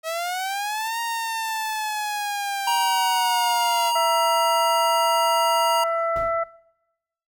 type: linear two-way sweep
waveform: sawtooth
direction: up then down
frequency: 635 to 932.3 to 677 Hz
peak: -21 dBFS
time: 0.03-3.93 s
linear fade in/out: 50 ms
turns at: 1 s
type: tone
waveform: square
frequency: 945 Hz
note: A#5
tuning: 23 cents sharp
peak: -20 dBFS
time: 2.67-5.84 s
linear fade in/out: 5 ms
type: harmonic tone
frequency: 666 Hz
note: E5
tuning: 18 cents sharp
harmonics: 1 / 2 / 3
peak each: -23 / -25 / -34 dBFS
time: 3.95-6.44 s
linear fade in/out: 10 ms
type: noise with exponential decay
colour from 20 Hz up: brown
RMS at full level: -30 dBFS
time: 6.16-6.49 s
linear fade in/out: 1 ms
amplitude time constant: 71 ms
effects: noise-tail reverb RT60 1.0 s tail -23 dB re dry